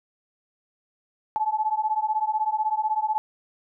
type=beating tone pair; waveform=sine; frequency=855 / 871 Hz; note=A5 / A5; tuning=-50 / -18 cents; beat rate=16 Hz; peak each=-25 / -25 dBFS; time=1.36-3.18 s; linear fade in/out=0 ms; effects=none